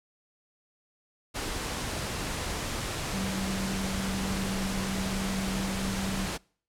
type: tone in noise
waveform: sine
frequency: 192 Hz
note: G3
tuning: 36 cents flat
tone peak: -31 dBFS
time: 3.12-6.27 s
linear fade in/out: 20 ms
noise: pink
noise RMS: -33 dBFS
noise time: 1.34-6.38 s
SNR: -1 dB
effects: noise-tail reverb RT60 0.5 s tail -26 dB re dry + low-pass 10000 Hz 12 dB/octave